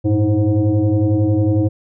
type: tone with frequency modulation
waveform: sine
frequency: 110 Hz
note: A2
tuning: in tune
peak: -12 dBFS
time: 0.04-1.69 s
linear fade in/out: 20 ms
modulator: 209 Hz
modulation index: 1.5
effects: none